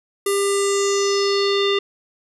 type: tone with low-pass filter sweep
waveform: square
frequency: 398.7 Hz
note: G4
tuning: 29 cents sharp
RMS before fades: -19 dBFS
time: 0.26-1.79 s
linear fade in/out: 5 ms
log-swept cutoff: 11000 to 3300 Hz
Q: 4.6
effects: none